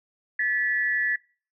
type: tone pair together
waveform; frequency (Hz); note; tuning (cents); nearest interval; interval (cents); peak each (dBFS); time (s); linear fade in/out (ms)
sine; 1735.5 / 1948; A6 / B6; -24 / -24; major second; 200; -24 / -26; 0.39-1.16; 5
effects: noise-tail reverb RT60 0.4 s tail -23 dB re dry